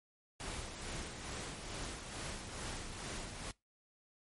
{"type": "noise with tremolo", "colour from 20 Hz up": "pink", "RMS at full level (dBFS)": -42, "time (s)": [0.4, 3.51], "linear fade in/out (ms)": 0, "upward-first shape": "sine", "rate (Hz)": 2.3, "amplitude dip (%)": 45, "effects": ["noise-tail reverb RT60 0.2 s tail -22 dB re dry", "MP3 48 kbps"]}